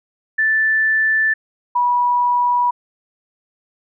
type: tone pair in turn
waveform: sine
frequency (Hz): 1760 / 974.2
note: A6 / B5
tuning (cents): 0 / -24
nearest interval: minor seventh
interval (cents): 1024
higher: first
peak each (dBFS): -13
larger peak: neither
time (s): 0.38-1.34 / 1.75-2.71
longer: neither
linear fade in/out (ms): 10
effects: none